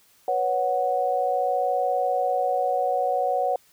sine chord, B suspended second, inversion none, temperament equal, 493.9 / 554.4 / 740 Hz, B4 / C#5 / F#5, 0 / 0 / 0 cents, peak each -28 / -26 / -23 dBFS, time 0.28-3.56 s, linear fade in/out 2 ms, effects white hiss -59 dBFS RMS until 3.72 s

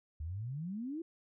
sine exponential sweep, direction up, 72.6 to 343.9 Hz, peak -37 dBFS, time 0.2-1.02 s, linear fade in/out 5 ms, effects none

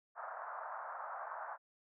pink band-pass noise, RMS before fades -45 dBFS, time 0.15-1.58 s, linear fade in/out 50 ms, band 650 to 1500 Hz, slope 48 dB/octave, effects none

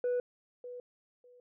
sine tone with echo, 492.1 Hz, B4, 6 cents flat, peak -26 dBFS, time 0.04-0.2 s, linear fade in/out 2 ms, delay 600 ms, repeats 2, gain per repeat -15 dB, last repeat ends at 1.4 s, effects tanh soft clip ceiling -27 dBFS

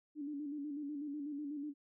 sine tone with vibrato, 290.9 Hz, D4, 16 cents flat, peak -39 dBFS, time 0.15-1.74 s, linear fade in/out 50 ms, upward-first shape square, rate 8.1 Hz, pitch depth 56 cents each way, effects none

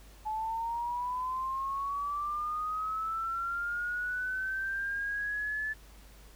sine linear sweep, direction up, 856 to 1741 Hz, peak -31 dBFS, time 0.25-5.74 s, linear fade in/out 20 ms, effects added 50 Hz sine -52 dBFS peak until 6.35 s + pink hiss -58 dBFS RMS until 6.35 s

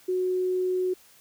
sine tone, 367.7 Hz, F#4, 11 cents flat, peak -23 dBFS, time 0.08-0.94 s, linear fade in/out 10 ms, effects white hiss -56 dBFS RMS until 1.2 s

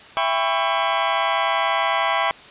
sawtooth chord, C# half-diminished seventh, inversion first, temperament just, 665.2 / 798.3 / 997.9 / 1108.7 Hz, E5 / G5 / B5 / C#6, +16 / +31 / +18 / 0 cents, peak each -20 dBFS, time 0.17-2.31 s, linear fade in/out 0 ms, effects white hiss -43 dBFS RMS until 2.5 s + resampled to 8000 Hz

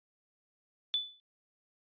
sine tone with exponential decay, 3484 Hz, A7, 18 cents flat, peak -25 dBFS, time 0.94-1.2 s, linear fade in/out 0 ms, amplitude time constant 56 ms, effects resampled to 11025 Hz

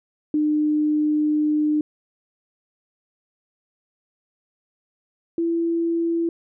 sine tone pair in turn, 302.1 / 334.9 Hz, D4 / E4, +49 / +27 cents, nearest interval major second, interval 178 cents, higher second, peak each -17 / -19 dBFS, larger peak first, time 0.34-1.81 / 5.38-6.29 s, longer first, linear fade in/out 2 ms, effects none

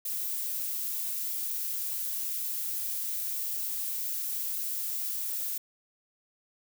violet noise, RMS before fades -33 dBFS, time 0.05-5.58 s, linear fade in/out 5 ms, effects none

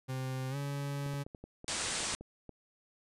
40% pulse tone with pitch glide, 130.5 to 141.49 Hz, C3 to C#3, -4 to +36 cents, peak -34 dBFS, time 0.08-1.24 s, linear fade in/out 20 ms, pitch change +140 cents, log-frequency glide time 0.5-0.56 s
clicks, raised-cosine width 2 ms, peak -33 dBFS, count 10, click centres 1.063 / 1.139 / 1.265 / 1.348 / 1.44 / 1.644 / 2.005 / 2.14 / 2.21 / 2.493 s
white low-pass noise, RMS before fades -36 dBFS, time 1.68-2.15 s, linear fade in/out 0 ms, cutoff 9400 Hz, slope 96 dB/octave
effects resampled to 32000 Hz

